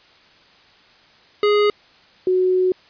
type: tone pair in turn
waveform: square / sine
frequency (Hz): 415.3 / 369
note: G#4 / F#4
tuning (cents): 0 / -5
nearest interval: major second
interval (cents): 205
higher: first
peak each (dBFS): -14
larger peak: neither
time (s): 1.43-1.7 / 2.27-2.72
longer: second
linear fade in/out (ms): 2
effects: white hiss -51 dBFS RMS until 2.89 s + resampled to 11025 Hz